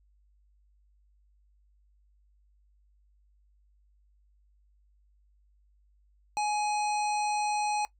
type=harmonic tone; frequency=838 Hz; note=G#5; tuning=15 cents sharp; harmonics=1 / 3 / 5 / 7 / 9 / 10; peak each=-27 / -37 / -41 / -44 / -46 / -47 dBFS; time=6.37-7.85 s; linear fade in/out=0 ms; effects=noise-tail reverb RT60 0.1 s tail -19 dB re dry + added 50 Hz sine -62 dBFS peak until 7.99 s